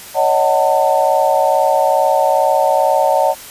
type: chord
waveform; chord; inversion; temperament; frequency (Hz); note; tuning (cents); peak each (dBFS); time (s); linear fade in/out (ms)
sine; D# half-diminished seventh; third; just; 560 / 622.3 / 746.7 / 896; C#5 / D#5 / F#5 / A5; +18 / 0 / +16 / +31; -16; 0.14-3.35; 50
effects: white hiss -34 dBFS RMS until 3.5 s + resampled to 32000 Hz